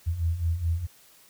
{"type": "beating tone pair", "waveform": "sine", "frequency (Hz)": [80.3, 85], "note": ["E2", "F2"], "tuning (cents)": [-45, -46], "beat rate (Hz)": 4.7, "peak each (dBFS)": [-30, -25], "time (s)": [0.06, 0.87], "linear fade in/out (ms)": 20, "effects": ["white hiss -56 dBFS RMS until 1.29 s"]}